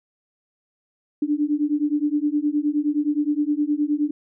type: beating tone pair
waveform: sine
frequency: 290.9 / 300.5 Hz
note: D4 / D4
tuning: -16 / +40 cents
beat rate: 9.6 Hz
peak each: -22 dBFS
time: 1.22-4.11 s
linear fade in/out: 5 ms
effects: none